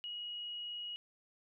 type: tone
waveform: sine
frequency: 2899 Hz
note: F#7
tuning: 36 cents flat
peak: -40 dBFS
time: 0.04-0.96 s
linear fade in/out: 0 ms
effects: none